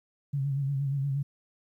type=tone with vibrato; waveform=sine; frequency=138.59 Hz; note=C#3; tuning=in tune; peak=-26 dBFS; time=0.33-1.23 s; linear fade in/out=10 ms; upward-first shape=sine; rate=8.5 Hz; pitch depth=55 cents each way; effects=11-bit